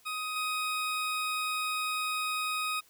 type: tone with level steps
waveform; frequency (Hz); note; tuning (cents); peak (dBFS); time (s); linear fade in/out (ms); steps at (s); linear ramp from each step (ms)
20% pulse; 1254; D#6; +13; -28 / -25; 0.05-2.81; 20; 0.36; 2
effects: white hiss -62 dBFS RMS until 2.89 s